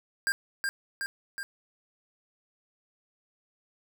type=tone with echo; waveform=square; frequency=1601 Hz; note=G6; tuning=36 cents sharp; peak=-25 dBFS; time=0.27-0.32 s; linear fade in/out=0 ms; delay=370 ms; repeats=3; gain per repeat=-3 dB; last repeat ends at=1.43 s; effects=none